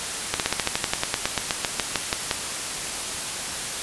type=slowing click train; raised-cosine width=0.2 ms; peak=-3 dBFS; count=19; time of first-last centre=0.34-2.312 s; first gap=58 ms; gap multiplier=1.07; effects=white hiss -29 dBFS RMS until 3.82 s + resampled to 24000 Hz